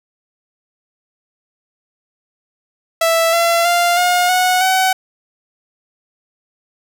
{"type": "tone with pitch steps", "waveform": "sawtooth", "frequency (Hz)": [660, 677.8, 696, 714.8, 734, 753.8], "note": ["E5", "E5", "F5", "F5", "F#5", "F#5"], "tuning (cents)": [2, 48, -6, 40, -14, 32], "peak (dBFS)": -8, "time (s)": [3.01, 4.93], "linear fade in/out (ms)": 5, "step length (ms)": 320, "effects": []}